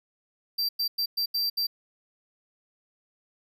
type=tone bursts at uneven times; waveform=square; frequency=4699 Hz; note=D8; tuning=in tune; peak=-25 dBFS; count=6; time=0.58-0.69 / 0.79-0.88 / 0.98-1.06 / 1.17-1.26 / 1.34-1.5 / 1.57-1.67 s; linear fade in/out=10 ms; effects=none